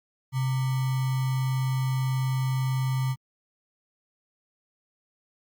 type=tone with sample-and-hold; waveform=sine; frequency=130.81 Hz; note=C3; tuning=in tune; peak=-23 dBFS; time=0.32-3.16 s; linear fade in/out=50 ms; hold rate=1050 Hz; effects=Opus 48 kbps